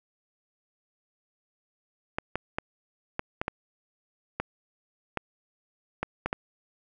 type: clicks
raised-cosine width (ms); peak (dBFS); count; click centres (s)
0.5; -13; 11; 2.185 / 2.356 / 2.585 / 3.194 / 3.415 / 3.481 / 4.4 / 5.173 / 6.03 / 6.26 / 6.329
effects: none